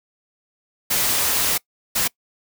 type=noise bursts at uneven times; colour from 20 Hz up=white; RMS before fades=-20 dBFS; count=2; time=0.9-1.58 / 1.95-2.08 s; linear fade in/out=10 ms; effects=noise-tail reverb RT60 0.1 s tail -24 dB re dry